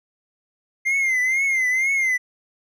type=tone with vibrato; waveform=triangle; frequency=2093 Hz; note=C7; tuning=in tune; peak=-16 dBFS; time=0.85-2.18 s; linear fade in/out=20 ms; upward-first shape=triangle; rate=2.1 Hz; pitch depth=100 cents each way; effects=none